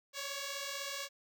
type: beating tone pair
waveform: 5% pulse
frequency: 550 / 566 Hz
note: C#5 / C#5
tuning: -14 / +36 cents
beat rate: 16 Hz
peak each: -30 dBFS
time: 0.13-1.09 s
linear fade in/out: 50 ms
effects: none